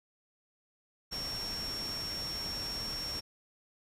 sine tone in noise, 5500 Hz, F8, 27 cents flat, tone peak -36 dBFS, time 1.11-3.21 s, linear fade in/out 20 ms, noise pink, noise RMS -43 dBFS, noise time 1.11-3.21 s, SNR +4 dB, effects resampled to 32000 Hz

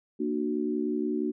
sine chord, Bb augmented, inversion none, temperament equal with one note detuned, 233.1 / 299.1 / 370 Hz, Bb3 / D4 / F#4, 0 / +32 / 0 cents, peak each -31 / -30 / -31 dBFS, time 0.19-1.32 s, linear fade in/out 20 ms, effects none

